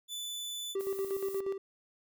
sawtooth tone, 3491 Hz, A7, 14 cents flat, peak -34 dBFS, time 0.08-0.76 s, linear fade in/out 50 ms
triangle tone with tremolo, 390 Hz, G4, 9 cents flat, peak -28 dBFS, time 0.75-1.58 s, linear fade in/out 5 ms, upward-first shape square, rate 8.4 Hz, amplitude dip 55%
violet noise, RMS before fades -47 dBFS, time 0.79-1.41 s, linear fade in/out 20 ms
effects none

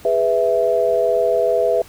sine chord, E major, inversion first, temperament just, 412 / 494.4 / 659.3 Hz, G#4 / B4 / E5, -14 / +2 / 0 cents, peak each -21 / -18 / -17 dBFS, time 0.05-1.82 s, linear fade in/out 2 ms, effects pink hiss -44 dBFS RMS until 1.88 s

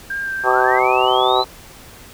sine tone with vibrato, 1587 Hz, G6, 21 cents sharp, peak -21 dBFS, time 0.1-0.79 s, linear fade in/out 5 ms, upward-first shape sine, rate 3 Hz, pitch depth 22 cents each way
harmonic tone, 127.5 Hz, C3, 44 cents flat, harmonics 3 / 4 / 5 / 6 / 7 / 8 / 9 / 10, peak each -20 / -22 / -23 / -19 / -19 / -26 / -23 / -25 dBFS, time 0.43-1.45 s, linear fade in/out 50 ms
sine linear sweep, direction up, 1108.7 to 4064 Hz, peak -21 dBFS, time 0.47-1.44 s, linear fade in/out 5 ms
effects pink hiss -41 dBFS RMS until 2.13 s

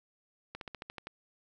slowing click train, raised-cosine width 0.3 ms, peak -25 dBFS, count 8, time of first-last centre 0.55-1.07 s, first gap 62 ms, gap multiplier 1.06, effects none

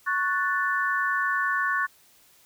sine chord, F# minor, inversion second, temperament equal, 1108.7 / 1480 / 1760 Hz, C#6 / F#6 / A6, 0 / 0 / 0 cents, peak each -27 dBFS, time 0.06-1.87 s, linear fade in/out 20 ms, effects white hiss -58 dBFS RMS until 2.45 s

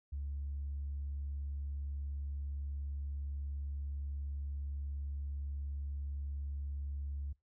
sine tone with vibrato, 70.7 Hz, C#2, 35 cents sharp, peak -36 dBFS, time 0.12-7.33 s, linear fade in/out 10 ms, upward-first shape sine, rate 20 Hz, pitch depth 12 cents each way, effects noise-tail reverb RT60 0.2 s tail -24 dB re dry + tanh soft clip ceiling -33 dBFS

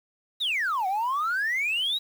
sine exponential two-way sweep, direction down then up, 3935 to 732 to 3935 Hz, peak -22 dBFS, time 0.4-1.99 s, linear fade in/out 20 ms, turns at 0.87 s, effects tanh soft clip ceiling -22 dBFS + 8-bit

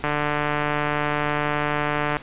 click train, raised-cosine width 0.5 ms, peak -8 dBFS, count 316, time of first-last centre 0.04-2.168 s, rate 148 Hz, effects pink hiss -41 dBFS RMS until 2.22 s + resampled to 8000 Hz

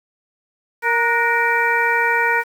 harmonic tone with a mistuned harmonic, 466.2 Hz, A#4, in tune, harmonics 1 / 2 / 3 / 4 / 5, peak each -24 / -20 / -20 / -20 / -23 dBFS, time 0.82-2.44 s, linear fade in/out 50 ms, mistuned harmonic 3, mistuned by +72 cents, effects 7-bit

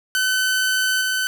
sawtooth tone with level steps, 1518 Hz, F#6, 44 cents sharp, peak -14 / -16 dBFS, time 0.15-1.27 s, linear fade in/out 0 ms, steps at 1.01 s, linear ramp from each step 5 ms, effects none

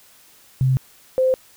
sine tone pair in turn, 130.81 / 518.4 Hz, C3 / C5, 0 / -16 cents, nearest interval 2 octaves, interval 2384 cents, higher second, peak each -14 / -14 dBFS, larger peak neither, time 0.61-0.77 / 1.18-1.34 s, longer neither, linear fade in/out 0 ms, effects white hiss -51 dBFS RMS until 1.56 s

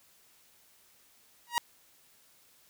sawtooth tone with exponential growth, 951 Hz, A#5, 34 cents sharp, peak -18 dBFS, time 1.47-1.58 s, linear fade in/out 0 ms, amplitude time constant 23 ms, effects white hiss -63 dBFS RMS until 2.69 s

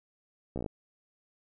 slowing click train, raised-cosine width 2 ms, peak -22 dBFS, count 7, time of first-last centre 0.56-0.662 s, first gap 15 ms, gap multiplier 1.05, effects none

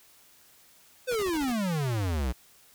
square exponential sweep, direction down, 523.3 to 58.27 Hz, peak -27 dBFS, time 1.07-2.33 s, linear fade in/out 20 ms
pink noise bursts, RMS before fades -41 dBFS, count 6, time 1.11-1.522 s, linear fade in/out 5 ms, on 47 ms, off 26 ms
effects white hiss -58 dBFS RMS until 2.74 s

